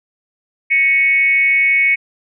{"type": "tone with frequency modulation", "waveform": "sine", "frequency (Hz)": 2217, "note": "C#7", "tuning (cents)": 0, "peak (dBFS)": -10, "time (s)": [0.7, 1.96], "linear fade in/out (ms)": 20, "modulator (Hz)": 302, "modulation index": 0.48, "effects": []}